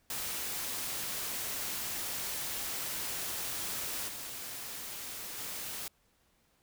white noise with level steps, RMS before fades -37 / -42 / -40 dBFS, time 0.1-5.88 s, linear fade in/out 2 ms, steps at 4.08 / 5.38 s, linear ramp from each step 5 ms, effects pink hiss -71 dBFS RMS until 6.62 s

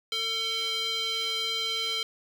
square tone with band-pass filter, 449.2 Hz, A4, 36 cents sharp, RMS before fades -30 dBFS, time 0.12-2.03 s, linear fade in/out 2 ms, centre 3500 Hz, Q 6, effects 8-bit

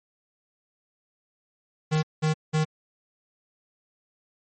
square tone bursts, 155.56 Hz, D#3, in tune, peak -21 dBFS, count 3, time 1.91-2.65 s, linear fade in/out 20 ms, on 120 ms, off 190 ms, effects MP3 32 kbps

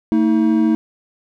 triangle tone pair together, 225.5 / 318.5 Hz, A3 / D#4, +43 / +41 cents, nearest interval tritone, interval 598 cents, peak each -13 dBFS, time 0.12-0.75 s, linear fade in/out 0 ms, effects none

